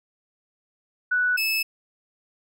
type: tone pair in turn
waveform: sine / 30% pulse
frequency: 1480 / 2608 Hz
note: F#6 / E7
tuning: 0 / -19 cents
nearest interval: minor seventh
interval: 981 cents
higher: second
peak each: -19 dBFS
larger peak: neither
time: 1.11-1.37 / 1.37-1.63 s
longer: neither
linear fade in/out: 10 ms
effects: none